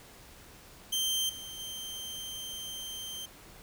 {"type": "tone with level steps", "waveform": "sawtooth", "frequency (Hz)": 3136, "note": "G7", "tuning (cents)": 0, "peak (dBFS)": [-25, -38, -35], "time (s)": [0.92, 3.26], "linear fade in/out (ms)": 10, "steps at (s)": [1.29, 1.59], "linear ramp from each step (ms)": 5, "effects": ["pink hiss -53 dBFS RMS until 3.62 s"]}